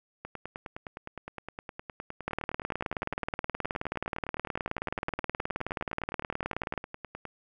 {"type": "two click trains", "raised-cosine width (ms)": 0.5, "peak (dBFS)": [-15, -23], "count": [86, 69], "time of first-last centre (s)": [[2.28, 6.777], [0.25, 7.253]], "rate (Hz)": [18.9, 9.71], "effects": []}